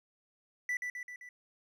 triangle tone with echo, 1975.5 Hz, B6, in tune, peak -29 dBFS, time 0.69-0.77 s, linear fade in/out 2 ms, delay 130 ms, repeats 4, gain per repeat -4 dB, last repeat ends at 1.29 s, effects none

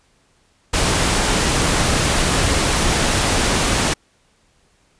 pink noise, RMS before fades -17 dBFS, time 0.73-3.94 s, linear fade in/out 10 ms, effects pink hiss -59 dBFS RMS until 4.99 s + resampled to 22050 Hz

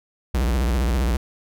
square tone with vibrato, 61.74 Hz, B1, in tune, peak -19 dBFS, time 0.34-1.17 s, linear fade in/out 5 ms, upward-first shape sine, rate 15 Hz, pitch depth 220 cents each way, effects none

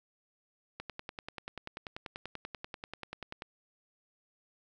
click train, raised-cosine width 0.3 ms, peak -24 dBFS, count 28, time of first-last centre 0.8-3.421 s, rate 10.3 Hz, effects none

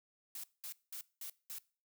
blue noise bursts, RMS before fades -45 dBFS, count 5, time 0.35-1.585 s, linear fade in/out 2 ms, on 87 ms, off 200 ms, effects noise-tail reverb RT60 0.4 s tail -22 dB re dry

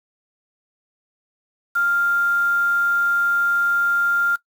sine tone with quantisation, 1396.9 Hz, F6, in tune, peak -16 dBFS, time 1.75-4.36 s, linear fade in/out 10 ms, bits 6, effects noise-tail reverb RT60 0.1 s tail -19 dB re dry

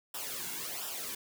white noise with flanger, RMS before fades -39 dBFS, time 0.14-1.15 s, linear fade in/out 5 ms, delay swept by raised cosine 0.46 to 1.66 ms, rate 1.4 Hz, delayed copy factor -0.7, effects none

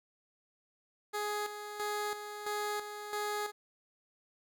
15% pulse tone with tremolo, 417.2 Hz, G#4, 8 cents sharp, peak -27 dBFS, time 1.13-3.52 s, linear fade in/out 20 ms, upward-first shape square, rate 1.5 Hz, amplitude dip 60%, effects none

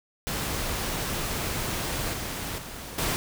pink noise with level steps, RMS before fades -30 / -33 / -39 / -27 dBFS, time 0.27-3.16 s, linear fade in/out 0 ms, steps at 2.13 / 2.58 / 2.98 s, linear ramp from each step 5 ms, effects none

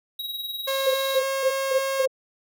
square tone with tremolo, 3833 Hz, A#7, 47 cents sharp, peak -28 dBFS, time 0.19-1.19 s, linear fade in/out 5 ms, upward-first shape sine, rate 20 Hz, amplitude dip 55%
sawtooth tone, 540 Hz, C#5, 45 cents flat, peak -20 dBFS, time 0.67-2.06 s, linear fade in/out 10 ms
sine tone bursts, 523.3 Hz, C5, in tune, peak -19 dBFS, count 5, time 0.86-2.075 s, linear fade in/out 10 ms, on 83 ms, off 200 ms
effects none

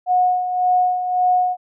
sine tone with tremolo, 728 Hz, F#5, 28 cents flat, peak -12 dBFS, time 0.06-1.57 s, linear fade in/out 50 ms, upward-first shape sine, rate 1.8 Hz, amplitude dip 60%, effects none

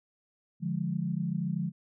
sine chord, D diminished, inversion none, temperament equal, 146.83 / 174.61 / 207.7 Hz, D3 / F3 / Ab3, 0 / 0 / 0 cents, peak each -34 / -31 / -35 dBFS, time 0.6-1.72 s, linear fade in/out 50 ms, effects none

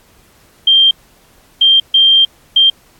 sine tone bursts at uneven times, 3173 Hz, G7, 20 cents sharp, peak -5 dBFS, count 4, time 0.67-0.91 / 1.61-1.8 / 1.94-2.25 / 2.56-2.7 s, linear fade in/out 5 ms, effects pink hiss -49 dBFS RMS until 2.99 s + AAC 64 kbps

